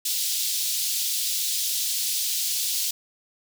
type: high-pass noise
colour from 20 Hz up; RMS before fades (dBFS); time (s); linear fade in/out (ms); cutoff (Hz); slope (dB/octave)
pink; -26; 0.05-2.91; 5; 3600; 24
effects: none